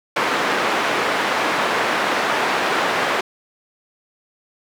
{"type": "band-pass noise", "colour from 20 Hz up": "white", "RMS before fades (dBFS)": -20, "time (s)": [0.16, 3.21], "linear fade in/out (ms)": 5, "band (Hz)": [280, 1700], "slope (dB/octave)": 12, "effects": []}